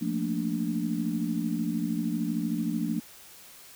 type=chord; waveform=sine; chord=Bb major seventh; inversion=second; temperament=equal; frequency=174.61 / 220 / 233.1 / 293.7 Hz; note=F3 / A3 / Bb3 / D4; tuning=0 / 0 / 0 / 0 cents; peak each=-32 dBFS; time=0.01-3 s; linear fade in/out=10 ms; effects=white hiss -50 dBFS RMS until 3.75 s